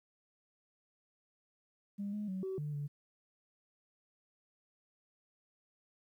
sine tone with pitch steps, 201.5 / 209.1 / 188.2 / 380.3 / 148.4 / 144.7 Hz, G3 / G#3 / F#3 / F#4 / D3 / D3, +48 / +12 / +30 / +48 / +18 / -25 cents, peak -35 dBFS, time 1.98-2.88 s, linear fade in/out 20 ms, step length 150 ms, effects tanh soft clip ceiling -32 dBFS + 12-bit

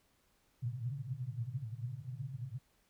white band-pass noise, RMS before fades -41 dBFS, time 0.62-2.59 s, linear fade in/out 10 ms, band 110 to 140 Hz, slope 96 dB/octave, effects pink hiss -73 dBFS RMS until 2.89 s

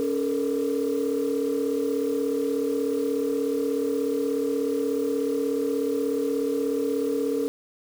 sine tone cluster, 280.1 / 431.2 / 467.8 Hz, C#4 / A4 / A#4, +18 / -35 / +6 cents, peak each -26 dBFS, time 0-7.48 s, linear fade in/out 0 ms, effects tanh soft clip ceiling -17 dBFS + 7-bit

